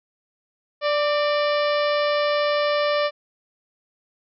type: harmonic tone with a mistuned harmonic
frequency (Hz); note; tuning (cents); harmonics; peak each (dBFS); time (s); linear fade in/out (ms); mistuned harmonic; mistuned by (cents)
587.3; D5; 0; 1 / 2 / 3 / 4 / 5 / 6 / 7 / 8 / 9; -20 / -26 / -30 / -32 / -34 / -36 / -37 / -38 / -39; 0.81-3.11; 50; 3; +43
effects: none